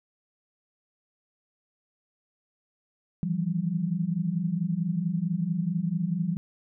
sine tone cluster, 158.2 / 169.6 / 194.1 Hz, D#3 / E3 / G3, +29 / +50 / -17 cents, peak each -34 / -27 / -30 dBFS, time 3.23-6.37 s, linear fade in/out 0 ms, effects none

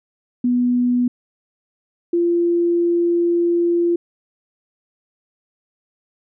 sine tone pair in turn, 245.8 / 344 Hz, B3 / F4, -8 / -26 cents, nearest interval tritone, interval 582 cents, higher second, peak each -14 dBFS, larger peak neither, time 0.44-1.08 / 2.13-3.96 s, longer second, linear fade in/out 5 ms, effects none

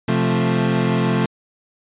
30% pulse chord, F major, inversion second, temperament equal, 130.81 / 174.61 / 220 Hz, C3 / F3 / A3, 0 / 0 / 0 cents, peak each -18 dBFS, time 0.08-1.26 s, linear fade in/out 5 ms, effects resampled to 8000 Hz

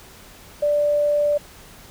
sine tone, 587.3 Hz, D5, in tune, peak -16 dBFS, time 0.62-1.38 s, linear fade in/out 10 ms, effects pink hiss -45 dBFS RMS until 1.9 s

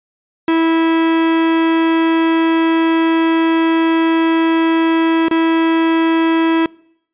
45% pulse tone with dropouts, 327 Hz, E4, 14 cents flat, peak -11 dBFS, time 0.48-6.66 s, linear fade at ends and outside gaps 2 ms, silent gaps 5.284-5.311 s, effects noise-tail reverb RT60 0.7 s tail -24 dB re dry + resampled to 8000 Hz

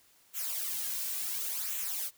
blue noise with flanger, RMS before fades -35 dBFS, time 0.33-2.11 s, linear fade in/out 50 ms, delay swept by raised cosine 0.2 to 2.4 ms, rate 0.7 Hz, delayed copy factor -0.65, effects white hiss -64 dBFS RMS until 2.17 s

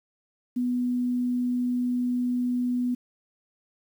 sine tone, 246.8 Hz, B3, 1 cent flat, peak -23 dBFS, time 0.56-2.95 s, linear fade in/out 10 ms, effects 9-bit

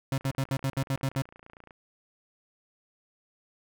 35% pulse tone bursts, 134.8 Hz, C#3, 48 cents flat, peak -24 dBFS, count 9, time 0.12-1.22 s, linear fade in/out 2 ms, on 60 ms, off 70 ms
click train, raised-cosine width 0.5 ms, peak -34 dBFS, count 46, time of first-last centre 0.14-1.708 s, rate 28.7 Hz
effects none

